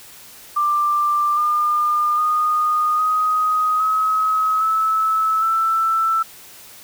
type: tone with pitch steps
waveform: sine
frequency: 1184 / 1206.8 / 1230 / 1253.7 / 1277.8 / 1302.4 / 1327.5 Hz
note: D6 / D6 / D#6 / D#6 / D#6 / E6 / E6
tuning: +14 / +47 / -20 / +13 / +46 / -21 / +12 cents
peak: -15 dBFS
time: 0.56-6.23 s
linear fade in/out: 10 ms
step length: 810 ms
effects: white hiss -42 dBFS RMS until 6.83 s